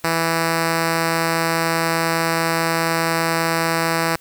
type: tone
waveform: 5% pulse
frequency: 164.81 Hz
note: E3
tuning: in tune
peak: -6 dBFS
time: 0.04-4.16 s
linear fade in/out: 2 ms
effects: white hiss -51 dBFS RMS until 4.2 s